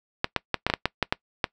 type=clicks; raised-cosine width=0.3 ms; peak=-5 dBFS; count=10; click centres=0.244 / 0.363 / 0.543 / 0.666 / 0.7 / 0.738 / 0.856 / 1.027 / 1.125 / 1.442 s; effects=noise-tail reverb RT60 0.1 s tail -23 dB re dry